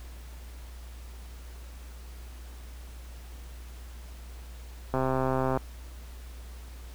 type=click train; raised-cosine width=1 ms; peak=-14 dBFS; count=84; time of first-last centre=4.94-5.574 s; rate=131 Hz; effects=added 60 Hz sine -41 dBFS peak until 6.94 s + pink hiss -53 dBFS RMS until 6.94 s